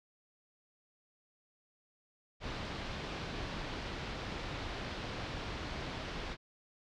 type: low-pass noise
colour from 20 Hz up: pink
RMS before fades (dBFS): -41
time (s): 2.4-6.37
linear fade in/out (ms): 50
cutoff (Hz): 4600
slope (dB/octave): 24
effects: none